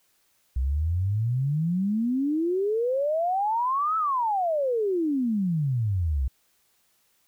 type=exponential two-way sweep; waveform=sine; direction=up then down; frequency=61.74 to 1324 to 61.74 Hz; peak=-22 dBFS; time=0.56-6.28 s; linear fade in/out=5 ms; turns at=3.97 s; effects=white hiss -67 dBFS RMS until 7.27 s